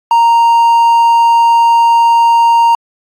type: tone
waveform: triangle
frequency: 930 Hz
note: A#5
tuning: 4 cents flat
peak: -3 dBFS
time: 0.11-2.75 s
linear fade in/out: 2 ms
effects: AAC 64 kbps